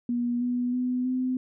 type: tone with pitch steps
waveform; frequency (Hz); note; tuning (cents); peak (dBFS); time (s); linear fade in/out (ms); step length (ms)
sine; 240.8 / 245.6 / 250.4 / 255.4; B3 / B3 / B3 / C4; -44 / -9 / +24 / -42; -24; 0.09-1.37; 2; 320
effects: none